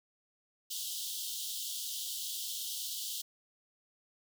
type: high-pass noise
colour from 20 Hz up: pink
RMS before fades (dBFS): -39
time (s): 0.7-3.22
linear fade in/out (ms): 10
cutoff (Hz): 3000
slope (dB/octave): 96
effects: none